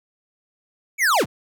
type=linear sweep; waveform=square; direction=down; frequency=2351 to 36.71 Hz; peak=-16 dBFS; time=0.98-1.26 s; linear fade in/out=50 ms; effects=none